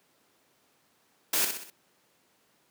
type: noise with echo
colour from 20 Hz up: white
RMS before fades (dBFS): -26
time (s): 1.33-1.45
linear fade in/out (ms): 5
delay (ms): 63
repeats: 4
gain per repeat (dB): -6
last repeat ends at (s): 1.702
effects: pink hiss -67 dBFS RMS until 2.7 s + high-pass 200 Hz 12 dB/octave